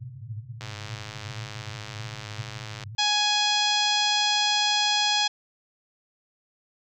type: band-pass noise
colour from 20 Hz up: white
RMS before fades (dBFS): -39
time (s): 0-2.95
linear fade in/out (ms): 0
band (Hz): 100 to 130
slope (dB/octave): 96
type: click train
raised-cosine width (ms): 0.2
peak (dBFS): -20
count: 237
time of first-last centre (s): 0.61-2.836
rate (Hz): 106
type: harmonic tone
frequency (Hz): 834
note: G#5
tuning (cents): +7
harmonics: 1 / 2 / 3 / 4 / 5 / 6 / 7 / 8 / 9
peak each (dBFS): -27 / -32 / -31 / -25 / -29 / -29 / -35 / -39 / -41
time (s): 2.98-5.28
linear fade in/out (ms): 10
effects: none